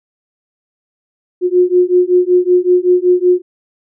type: beating tone pair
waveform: sine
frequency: 357.5 / 362.8 Hz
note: F4 / F#4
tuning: +41 / -34 cents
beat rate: 5.3 Hz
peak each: -11 dBFS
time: 1.41-3.42 s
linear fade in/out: 50 ms
effects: none